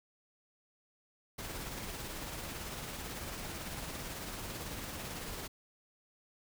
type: noise with tremolo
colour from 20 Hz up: pink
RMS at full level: -41 dBFS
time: 1.38-5.48 s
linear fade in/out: 10 ms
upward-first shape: sine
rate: 18 Hz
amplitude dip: 30%
effects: none